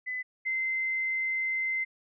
sine tone pair in turn, 2011 / 2071 Hz, B6 / C7, +31 / -18 cents, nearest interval minor second, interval 51 cents, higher second, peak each -31 / -27 dBFS, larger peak second, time 0.06-0.23 / 0.45-1.85 s, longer second, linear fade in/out 20 ms, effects none

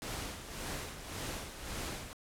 pink noise with tremolo, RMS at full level -39 dBFS, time 0.02-2.13 s, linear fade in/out 0 ms, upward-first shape sine, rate 1.8 Hz, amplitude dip 60%, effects low-pass 12000 Hz 12 dB/octave

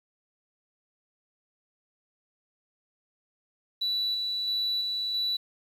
sine tone with tremolo, 3951 Hz, B7, in tune, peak -24 dBFS, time 3.81-5.37 s, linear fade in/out 10 ms, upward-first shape square, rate 1.5 Hz, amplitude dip 30%, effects tanh soft clip ceiling -23 dBFS + 9-bit

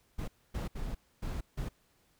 brown noise bursts at uneven times, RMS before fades -36 dBFS, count 5, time 0.18-0.28 / 0.54-0.68 / 0.75-0.95 / 1.22-1.41 / 1.57-1.69 s, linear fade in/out 10 ms, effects pink hiss -70 dBFS RMS until 2.19 s

